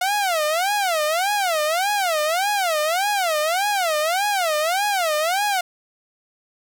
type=tone with vibrato; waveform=sawtooth; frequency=708 Hz; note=F5; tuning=23 cents sharp; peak=-15 dBFS; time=0.01-5.61 s; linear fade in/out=5 ms; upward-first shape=sine; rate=1.7 Hz; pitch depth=280 cents each way; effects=none